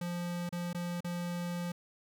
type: tone with dropouts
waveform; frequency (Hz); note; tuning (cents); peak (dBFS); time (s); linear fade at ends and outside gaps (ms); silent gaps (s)
square; 174.61; F3; 0; -35; 0.01-1.72; 5; 0.492-0.525 / 0.731-0.746 / 1.006-1.044
effects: none